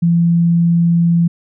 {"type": "tone", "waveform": "sine", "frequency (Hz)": 169.7, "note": "F3", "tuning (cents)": -49, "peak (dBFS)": -9, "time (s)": [0.02, 1.28], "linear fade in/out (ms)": 10, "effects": []}